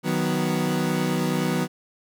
30% pulse chord, B major, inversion first, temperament equal, 155.56 / 185 / 246.9 Hz, D#3 / F#3 / B3, 0 / 0 / 0 cents, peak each -24 / -23 / -24 dBFS, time 0.03-1.68 s, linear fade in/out 50 ms, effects none

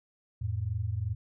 sine tone pair together, 87.31 / 110 Hz, F2 / A2, 0 / 0 cents, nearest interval major third, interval 400 cents, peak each -33 / -31 dBFS, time 0.41-1.15 s, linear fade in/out 10 ms, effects none

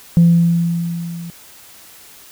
sine tone with level ramp, 169.8 Hz, F3, 48 cents flat, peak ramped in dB -4 to -27 dBFS, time 0.17-1.3 s, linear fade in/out 0 ms, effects tanh soft clip ceiling -3 dBFS + white hiss -42 dBFS RMS until 2.31 s

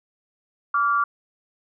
sine tone pair together, 1156.7 / 1396.9 Hz, D6 / F6, -27 / 0 cents, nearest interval minor third, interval 327 cents, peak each -19 / -23 dBFS, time 0.74-1.04 s, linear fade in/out 5 ms, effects none

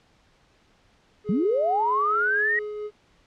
triangle tone with tremolo, 420.5 Hz, G#4, 22 cents sharp, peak -27 dBFS, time 1.24-2.91 s, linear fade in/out 50 ms, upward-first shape triangle, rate 4.5 Hz, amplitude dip 25%
sine linear sweep, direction up, 164.7 to 1920 Hz, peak -20 dBFS, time 1.29-2.59 s, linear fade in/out 2 ms
effects pink hiss -61 dBFS RMS until 3.26 s + low-pass 5000 Hz 12 dB/octave

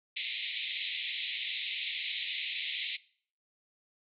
white band-pass noise, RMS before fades -37 dBFS, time 0.16-2.97 s, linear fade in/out 10 ms, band 2000 to 3900 Hz, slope 96 dB/octave, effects noise-tail reverb RT60 0.5 s tail -20 dB re dry

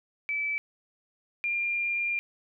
sine tone pair in turn, 2309 / 2397 Hz, D7 / D7, -30 / +35 cents, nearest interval minor second, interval 65 cents, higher second, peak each -27 / -26 dBFS, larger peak second, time 0.29-0.58 / 1.44-2.19 s, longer second, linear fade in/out 0 ms, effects none

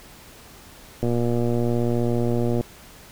click train, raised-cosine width 2 ms, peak -11 dBFS, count 189, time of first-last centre 1.03-2.61 s, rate 119 Hz, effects pink hiss -46 dBFS RMS until 3.11 s

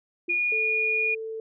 sine tone with exponential decay, 349.2 Hz, F4, in tune, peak -30 dBFS, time 0.28-0.46 s, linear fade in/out 5 ms, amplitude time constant 39 ms
sine tone, 2442 Hz, D#7, 33 cents flat, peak -22 dBFS, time 0.29-1.15 s, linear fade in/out 10 ms
sine tone with pitch glide, 440 to 444.1 Hz, A4 to A4, 0 to +16 cents, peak -31 dBFS, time 0.52-1.4 s, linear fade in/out 2 ms, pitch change +16 cents, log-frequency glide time 0.95-1.21 s
effects none

